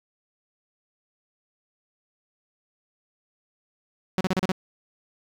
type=tone bursts; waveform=sawtooth; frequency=186.7 Hz; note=F#3; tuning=16 cents sharp; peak=-17 dBFS; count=6; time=4.18-4.518 s; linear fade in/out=0 ms; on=28 ms; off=34 ms; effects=low-pass 6000 Hz 12 dB/octave + 8-bit